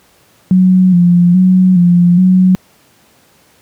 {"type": "tone with vibrato", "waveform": "sine", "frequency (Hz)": 180, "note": "F#3", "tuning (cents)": -47, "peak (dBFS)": -4, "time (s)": [0.51, 2.55], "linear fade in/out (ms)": 0, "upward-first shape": "square", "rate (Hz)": 1.2, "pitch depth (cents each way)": 47, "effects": ["pink hiss -49 dBFS RMS until 3.61 s", "high-pass 100 Hz 12 dB/octave"]}